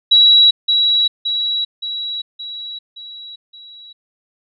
sine tone with echo, 3894 Hz, B7, 25 cents flat, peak -6 dBFS, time 0.11-0.51 s, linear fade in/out 10 ms, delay 570 ms, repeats 6, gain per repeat -5 dB, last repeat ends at 3.93 s, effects none

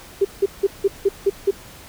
sine tone bursts, 395.1 Hz, G4, 14 cents sharp, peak -12 dBFS, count 7, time 0.21-1.51 s, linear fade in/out 10 ms, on 40 ms, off 170 ms, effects pink hiss -42 dBFS RMS until 1.88 s

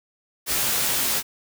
white noise with comb filter, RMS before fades -23 dBFS, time 0.46-1.23 s, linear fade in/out 50 ms, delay 15 ms, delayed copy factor +0.6, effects none

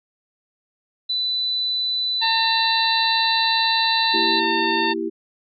sine tone, 3989 Hz, B7, 17 cents sharp, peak -20 dBFS, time 1.09-4.4 s, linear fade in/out 10 ms
harmonic tone, 905 Hz, A5, 48 cents sharp, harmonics 1 / 2 / 3 / 4 / 5, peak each -22 / -25 / -27 / -28 / -29 dBFS, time 2.21-4.94 s, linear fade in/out 20 ms
sine chord, E diminished, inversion second, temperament equal, 233.1 / 329.6 / 392 Hz, Bb3 / E4 / G4, 0 / 0 / 0 cents, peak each -31 / -25 / -26 dBFS, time 4.13-5.1 s, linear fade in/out 20 ms
effects none

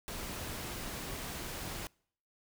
pink noise, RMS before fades -41 dBFS, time 0.08-1.87 s, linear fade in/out 0 ms, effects noise-tail reverb RT60 0.6 s tail -26 dB re dry

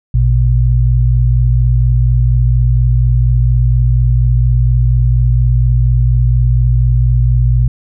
sine tone pair together, 57.39 / 121.6 Hz, A#1 / B2, -26 / -26 cents, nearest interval octave + minor second, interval 1300 cents, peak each -10 dBFS, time 0.14-7.68 s, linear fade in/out 5 ms, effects none

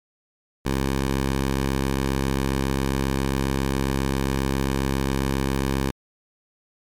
10% pulse tone, 67.4 Hz, C#2, 48 cents flat, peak -13 dBFS, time 0.65-5.91 s, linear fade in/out 10 ms, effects MP3 96 kbps

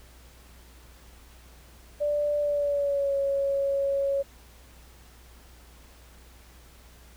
sine tone with pitch glide, 587.3 to 554.3 Hz, D5 to C#5, 0 to 0 cents, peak -23 dBFS, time 2-4.23 s, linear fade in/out 20 ms, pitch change -100 cents, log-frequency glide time 2.39-3.15 s, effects added 60 Hz sine -51 dBFS peak until 7.16 s + pink hiss -55 dBFS RMS until 7.16 s

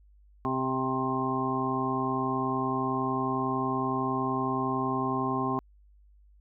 harmonic tone with a mistuned harmonic, 130.81 Hz, C3, in tune, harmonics 1 / 2 / 3 / 5 / 6 / 7 / 8, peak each -36 / -31 / -34 / -40 / -35 / -40 / -31 dBFS, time 0.45-5.59 s, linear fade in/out 0 ms, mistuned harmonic 8, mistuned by +18 cents, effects added 50 Hz sine -55 dBFS peak until 6.4 s

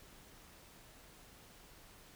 silence, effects pink hiss -59 dBFS RMS until 2.15 s

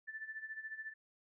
sine tone with tremolo, 1760 Hz, A6, in tune, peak -40 dBFS, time 0.07-0.94 s, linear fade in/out 20 ms, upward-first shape sine, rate 14 Hz, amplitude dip 75%, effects none

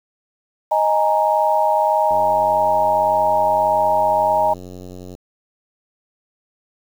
sine chord, D# suspended fourth, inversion none, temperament equal, 622.3 / 830.6 / 932.3 Hz, D#5 / G#5 / A#5, 0 / 0 / 0 cents, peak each -18 dBFS, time 0.71-4.54 s, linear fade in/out 10 ms
click train, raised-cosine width 2 ms, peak -23 dBFS, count 278, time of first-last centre 2.11-5.151 s, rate 91.1 Hz
effects 7-bit

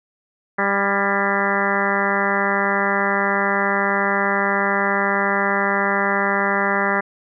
harmonic tone with a mistuned harmonic, 198.4 Hz, G3, 21 cents sharp, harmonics 1 / 2 / 3 / 4 / 5 / 6 / 7 / 8 / 9 / 10, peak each -26 / -26 / -26 / -26 / -26 / -26 / -26 / -26 / -26 / -26 dBFS, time 0.58-7.01 s, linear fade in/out 10 ms, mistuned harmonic 8, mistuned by +49 cents, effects none

